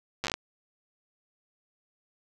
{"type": "slowing click train", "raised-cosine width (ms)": 0.2, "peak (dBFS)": -13, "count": 8, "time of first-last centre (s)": [0.24, 0.34], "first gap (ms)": 8, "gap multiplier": 1.19, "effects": []}